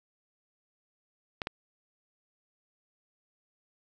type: clicks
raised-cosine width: 0.3 ms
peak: -16 dBFS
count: 2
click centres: 1.418 / 1.471 s
effects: none